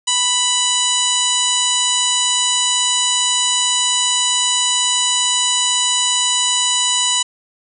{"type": "harmonic tone", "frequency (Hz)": 987.8, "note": "B5", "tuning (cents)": 0, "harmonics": [1, 2, 3, 4, 5, 6, 7, 8, 9], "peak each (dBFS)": [-24, -30, -19, -22, -31, -29, -19, -27, -24], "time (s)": [0.07, 7.23], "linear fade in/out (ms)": 10, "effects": []}